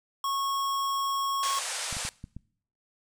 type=tone; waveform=square; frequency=1098 Hz; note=C#6; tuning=17 cents flat; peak=-28 dBFS; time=0.24-1.59 s; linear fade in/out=2 ms
type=band-pass noise; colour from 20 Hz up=white; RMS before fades=-34 dBFS; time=1.43-2.09 s; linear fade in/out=0 ms; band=490 to 9700 Hz; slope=48 dB/octave
type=clicks; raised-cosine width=5 ms; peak=-27 dBFS; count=5; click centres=1.927 / 1.968 / 2.051 / 2.241 / 2.366 s
effects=noise-tail reverb RT60 0.6 s tail -23 dB re dry